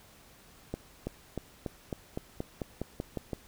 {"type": "accelerating click train", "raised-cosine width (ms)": 2, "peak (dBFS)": -20, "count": 12, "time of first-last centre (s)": [0.74, 3.332], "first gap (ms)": 330, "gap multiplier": 0.93, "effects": ["pink hiss -57 dBFS RMS until 3.47 s"]}